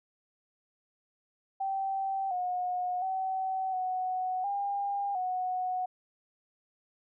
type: tone with pitch steps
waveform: sine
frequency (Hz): 776 / 724 / 760 / 741 / 803 / 736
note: G5 / F#5 / F#5 / F#5 / G5 / F#5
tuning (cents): -18 / -38 / +46 / +2 / +41 / -9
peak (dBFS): -29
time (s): 1.6-5.86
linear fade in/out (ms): 10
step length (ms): 710
effects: none